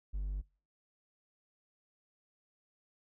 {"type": "tone", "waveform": "triangle", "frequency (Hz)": 49, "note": "G1", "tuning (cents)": 0, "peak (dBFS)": -31, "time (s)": [0.13, 0.42], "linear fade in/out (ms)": 20, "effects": ["noise-tail reverb RT60 0.4 s tail -26 dB re dry", "tanh soft clip ceiling -27 dBFS"]}